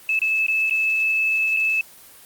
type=tone with dropouts; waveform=sine; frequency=2612 Hz; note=E7; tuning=17 cents flat; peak=-17 dBFS; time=0.09-1.81 s; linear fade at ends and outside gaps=2 ms; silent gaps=0.191-0.217 / 0.465-0.482 / 0.698-0.708 / 1.566-1.57 s; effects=white hiss -46 dBFS RMS until 2.25 s + Opus 32 kbps